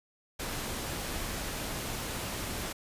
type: noise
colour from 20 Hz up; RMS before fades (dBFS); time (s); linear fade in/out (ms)
pink; -36; 0.39-2.73; 10
effects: resampled to 32000 Hz